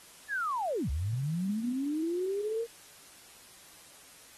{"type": "linear two-way sweep", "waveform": "sine", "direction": "down then up", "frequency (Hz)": [1760, 63.3, 471.4], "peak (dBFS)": -29, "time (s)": [0.28, 2.67], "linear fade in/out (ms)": 50, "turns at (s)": 0.9, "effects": ["white hiss -54 dBFS RMS until 4.37 s", "AAC 32 kbps"]}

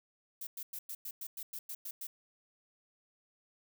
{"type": "noise bursts", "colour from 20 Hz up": "violet", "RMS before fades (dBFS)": -42, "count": 11, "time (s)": [0.41, 2.07], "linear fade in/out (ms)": 5, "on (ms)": 60, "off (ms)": 100, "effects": []}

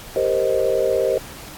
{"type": "chord", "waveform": "sine", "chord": "C minor seventh", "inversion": "second", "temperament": "equal", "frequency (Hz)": [392, 466.2, 523.3, 622.3], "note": ["G4", "Bb4", "C5", "Eb5"], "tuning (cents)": [0, 0, 0, 0], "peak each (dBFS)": [-23, -22, -20, -23], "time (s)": [0.16, 1.18], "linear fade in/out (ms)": 2, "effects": ["pink hiss -38 dBFS RMS until 1.57 s", "AAC 64 kbps"]}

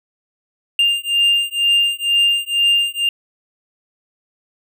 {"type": "beating tone pair", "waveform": "triangle", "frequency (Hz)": [2800, 2802.1], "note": ["F7", "F7"], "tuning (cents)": [4, 5], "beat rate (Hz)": 2.1, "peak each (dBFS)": -15, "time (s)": [0.79, 3.09], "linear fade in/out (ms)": 2, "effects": []}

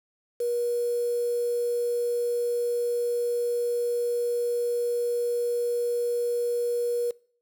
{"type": "tone with quantisation", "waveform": "sine", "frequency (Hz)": 480, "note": "B4", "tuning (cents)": -49, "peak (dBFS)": -24, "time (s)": [0.4, 7.11], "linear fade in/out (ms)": 5, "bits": 7, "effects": ["noise-tail reverb RT60 0.5 s tail -23 dB re dry"]}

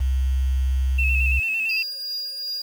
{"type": "tone", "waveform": "sine", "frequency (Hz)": 65.41, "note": "C2", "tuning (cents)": 0, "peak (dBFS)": -18, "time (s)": [0, 1.4], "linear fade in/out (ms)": 10}
{"type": "tone with vibrato", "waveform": "sine", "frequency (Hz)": 2637, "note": "E7", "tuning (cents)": 0, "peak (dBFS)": -21, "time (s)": [0.98, 1.83], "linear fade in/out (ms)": 10, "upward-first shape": "square", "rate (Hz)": 8.9, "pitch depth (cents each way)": 38}
{"type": "tone with tremolo", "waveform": "triangle", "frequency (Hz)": 4840, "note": "D#8", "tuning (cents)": -49, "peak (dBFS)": -24, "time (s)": [1.69, 2.62], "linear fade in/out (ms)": 5, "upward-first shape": "triangle", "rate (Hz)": 2.7, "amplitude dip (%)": 45}
{"effects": ["7-bit"]}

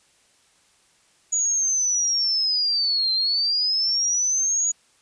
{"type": "linear two-way sweep", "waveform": "sine", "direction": "down then up", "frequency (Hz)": [6820, 4100, 6820], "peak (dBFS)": -19, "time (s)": [1.32, 4.72], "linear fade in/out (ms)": 10, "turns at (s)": 3.13, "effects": ["white hiss -60 dBFS RMS until 5.01 s", "resampled to 22050 Hz"]}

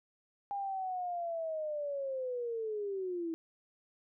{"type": "linear sweep", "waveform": "sine", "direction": "down", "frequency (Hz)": [810, 322], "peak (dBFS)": -34, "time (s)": [0.51, 3.34], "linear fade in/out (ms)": 0, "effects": []}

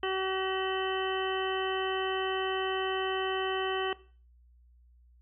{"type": "harmonic tone", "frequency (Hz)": 380, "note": "F#4", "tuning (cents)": 46, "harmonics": [1, 2, 3, 4, 5, 7, 8], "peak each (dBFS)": [-31, -37, -37, -41, -40, -42, -38], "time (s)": [0.03, 3.93], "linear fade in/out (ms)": 2, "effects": ["noise-tail reverb RT60 0.4 s tail -18 dB re dry", "added 60 Hz sine -57 dBFS peak until 5.21 s"]}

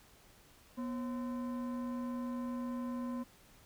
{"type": "tone with frequency modulation", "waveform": "sine", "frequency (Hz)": 243.6, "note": "B3", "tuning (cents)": -24, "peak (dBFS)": -34, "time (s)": [0.77, 3.24], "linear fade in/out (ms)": 20, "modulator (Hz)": 783, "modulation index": 0.51, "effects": ["tanh soft clip ceiling -34 dBFS", "pink hiss -62 dBFS RMS until 3.65 s"]}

